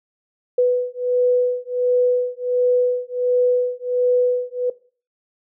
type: beating tone pair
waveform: sine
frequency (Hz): 494.7 / 496.1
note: B4 / B4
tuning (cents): +3 / +8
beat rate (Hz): 1.4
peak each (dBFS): -18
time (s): 0.58-4.7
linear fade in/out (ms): 5
effects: noise-tail reverb RT60 0.4 s tail -19 dB re dry